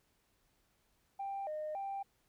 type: tone with pitch steps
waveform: sine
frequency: 789 / 613 / 788 Hz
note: G5 / D#5 / G5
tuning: +11 / -26 / +9 cents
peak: -36 dBFS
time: 1.19-2.03 s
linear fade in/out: 10 ms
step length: 280 ms
effects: tanh soft clip ceiling -34 dBFS + pink hiss -75 dBFS RMS until 2.28 s